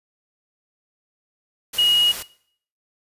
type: tone in noise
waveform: sine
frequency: 2890 Hz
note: F#7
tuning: 41 cents flat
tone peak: -14 dBFS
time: 1.78-2.12 s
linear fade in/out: 10 ms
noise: white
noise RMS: -31 dBFS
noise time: 1.73-2.23 s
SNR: +14 dB
effects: noise-tail reverb RT60 0.6 s tail -19 dB re dry + resampled to 32000 Hz